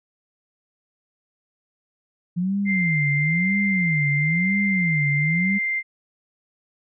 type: tone with vibrato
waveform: sine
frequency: 170 Hz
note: F3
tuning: 46 cents flat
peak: -20 dBFS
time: 2.36-5.59 s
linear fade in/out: 20 ms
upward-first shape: sine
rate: 1 Hz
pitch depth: 290 cents each way
type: tone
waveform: sine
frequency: 2093 Hz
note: C7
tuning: in tune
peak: -21 dBFS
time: 2.65-5.83 s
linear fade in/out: 50 ms
effects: none